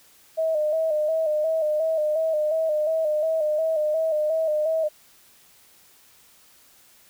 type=tone with vibrato; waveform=sine; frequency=625 Hz; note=D#5; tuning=8 cents sharp; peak=-20 dBFS; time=0.37-4.89 s; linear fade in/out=20 ms; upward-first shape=square; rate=2.8 Hz; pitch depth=50 cents each way; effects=white hiss -55 dBFS RMS until 7.09 s